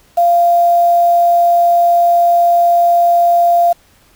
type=tone with quantisation; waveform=sine; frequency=692 Hz; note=F5; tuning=16 cents flat; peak=-7 dBFS; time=0.17-3.73 s; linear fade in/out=10 ms; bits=5; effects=pink hiss -50 dBFS RMS until 4.15 s